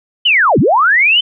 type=linear two-way sweep; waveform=sine; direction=down then up; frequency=3100 to 103 to 3100 Hz; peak=-7 dBFS; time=0.25-1.21 s; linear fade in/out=10 ms; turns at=0.59 s; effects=none